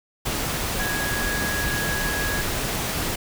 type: tone in noise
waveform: sine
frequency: 1661.2 Hz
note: G#6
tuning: in tune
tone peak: -27 dBFS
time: 0.79-2.42 s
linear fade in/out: 10 ms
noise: pink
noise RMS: -26 dBFS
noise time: 0.25-3.16 s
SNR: -4 dB
effects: none